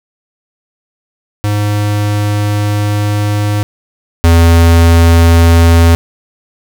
square tone pair in turn, 103.83 / 83.78 Hz, G#2 / E2, 0 / +29 cents, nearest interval major third, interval 371 cents, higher first, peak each -11 / -4 dBFS, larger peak second, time 1.44-3.63 / 4.24-5.95 s, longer first, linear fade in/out 0 ms, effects none

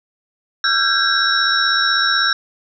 sine tone cluster, 1357 / 1551 / 1627 / 3835 / 5470 Hz, E6 / G6 / G#6 / A#7 / F8, +50 / -19 / -36 / +48 / -37 cents, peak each -20 dBFS, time 0.64-2.33 s, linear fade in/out 2 ms, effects none

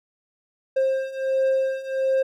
triangle beating tone pair, 530 / 531.4 Hz, C5 / C5, +22 / +27 cents, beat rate 1.4 Hz, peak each -23 / -20 dBFS, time 0.76-2.23 s, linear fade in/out 10 ms, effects none

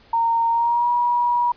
sine tone with pitch glide, 922 to 963.4 Hz, A#5 to B5, -19 to -43 cents, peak -16 dBFS, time 0.13-1.52 s, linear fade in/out 5 ms, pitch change +76 cents, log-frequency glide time 0.49-0.89 s, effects pink hiss -52 dBFS RMS until 1.56 s + resampled to 11025 Hz

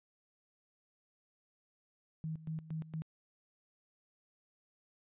sine tone with tremolo, 158.8 Hz, D#3, 36 cents sharp, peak -36 dBFS, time 2.24-3.02 s, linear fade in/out 0 ms, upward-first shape square, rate 4.3 Hz, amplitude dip 80%, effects resampled to 8000 Hz

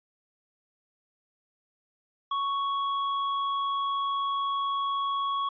triangle tone with tanh clipping, 1111 Hz, C#6, 4 cents sharp, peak -28 dBFS, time 2.31-5.49 s, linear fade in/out 5 ms, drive 15 dB, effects resampled to 11025 Hz

